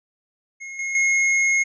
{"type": "tone with level steps", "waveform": "square", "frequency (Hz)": 2158, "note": "C#7", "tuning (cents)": -47, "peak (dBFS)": [-33, -25, -17], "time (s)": [0.6, 1.64], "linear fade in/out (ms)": 20, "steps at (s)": [0.79, 0.95], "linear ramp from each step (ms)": 2, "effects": ["resampled to 16000 Hz"]}